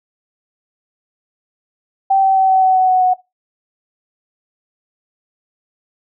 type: tone with pitch steps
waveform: sine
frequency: 776 / 770.2 / 764.4 / 758.7 / 753 / 747.4 / 741.8 / 736.3 Hz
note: G5 / G5 / G5 / F#5 / F#5 / F#5 / F#5 / F#5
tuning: -18 / -31 / -44 / +43 / +30 / +17 / +4 / -9 cents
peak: -9 dBFS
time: 2.1-3.14 s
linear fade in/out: 10 ms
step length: 130 ms
effects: noise-tail reverb RT60 0.2 s tail -19 dB re dry